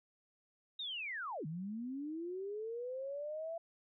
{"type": "linear two-way sweep", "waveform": "sine", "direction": "down then up", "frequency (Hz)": [3795, 148.6, 674], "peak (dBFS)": -39, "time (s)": [0.79, 3.58], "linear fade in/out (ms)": 5, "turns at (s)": 1.46, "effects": []}